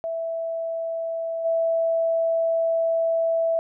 sine tone with level steps, 659.3 Hz, E5, in tune, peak -25 / -19 dBFS, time 0.04-3.59 s, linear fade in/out 0 ms, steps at 1.44 s, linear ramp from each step 20 ms, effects none

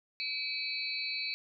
sine tone cluster, 2301 / 2559 / 4024 / 4417 Hz, D7 / D#7 / B7 / C#8, -36 / +48 / +32 / -7 cents, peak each -39 / -40 / -38 / -38 dBFS, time 0.2-1.34 s, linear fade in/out 0 ms, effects none

